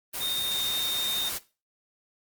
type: tone in noise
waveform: sine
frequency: 3673 Hz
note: A#7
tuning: 26 cents flat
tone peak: -27 dBFS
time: 0.2-1.3 s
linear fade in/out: 20 ms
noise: white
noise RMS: -33 dBFS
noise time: 0.13-1.39 s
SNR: +3 dB
effects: noise-tail reverb RT60 0.3 s tail -17 dB re dry + Opus 24 kbps